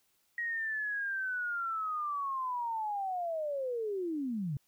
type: linear sweep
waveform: sine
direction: down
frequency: 1899 to 130.9 Hz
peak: -32 dBFS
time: 0.38-4.57 s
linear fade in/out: 2 ms
effects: white hiss -73 dBFS RMS until 4.67 s